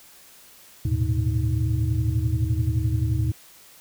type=tone cluster; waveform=sine; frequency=77.6 / 106.6 / 118 / 130 / 314.6 Hz; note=D#2 / G#2 / A#2 / C3 / D#4; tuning=-4 / +46 / +22 / -11 / +19 cents; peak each=-25 / -24 / -25 / -30 / -33 dBFS; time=0.85-3.32 s; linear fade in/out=5 ms; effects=tanh soft clip ceiling -9 dBFS + white hiss -50 dBFS RMS until 3.8 s